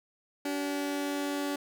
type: tone pair together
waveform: sawtooth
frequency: 286.7 / 382.2 Hz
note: D4 / G4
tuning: -42 / -44 cents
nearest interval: perfect fourth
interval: 498 cents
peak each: -27 / -34 dBFS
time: 0.45-1.56 s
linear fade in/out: 5 ms
effects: none